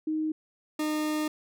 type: tone pair in turn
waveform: sine / 40% pulse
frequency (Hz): 311.8 / 305.7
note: D#4 / D#4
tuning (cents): +4 / -30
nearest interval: unison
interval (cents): 34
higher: first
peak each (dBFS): -26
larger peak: neither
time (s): 0.07-0.32 / 0.79-1.28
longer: second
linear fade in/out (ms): 5
effects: none